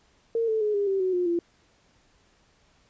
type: tone with pitch steps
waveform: sine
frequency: 458.4 / 439.7 / 421.8 / 404.6 / 388.1 / 372.3 / 357.2 / 342.6 Hz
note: A#4 / A4 / G#4 / G#4 / G4 / F#4 / F4 / F4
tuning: -29 / -1 / +27 / -45 / -17 / +11 / +39 / -33 cents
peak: -22 dBFS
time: 0.35-1.39 s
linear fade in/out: 2 ms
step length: 130 ms
effects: pink hiss -63 dBFS RMS until 2.89 s + resampled to 16000 Hz